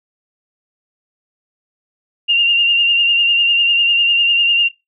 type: tone with vibrato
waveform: sine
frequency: 2794 Hz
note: F7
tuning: in tune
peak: -10 dBFS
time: 2.28-4.69 s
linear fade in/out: 20 ms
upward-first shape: triangle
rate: 10 Hz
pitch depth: 41 cents each way
effects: noise-tail reverb RT60 0.2 s tail -21 dB re dry